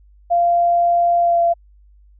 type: tone with pitch glide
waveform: sine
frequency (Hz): 692 to 683.7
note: F5 to F5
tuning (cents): -16 to -37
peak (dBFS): -12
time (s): 0.3-1.54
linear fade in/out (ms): 20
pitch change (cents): -21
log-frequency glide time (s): 1.2-1.41
effects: added 50 Hz sine -46 dBFS peak until 2.19 s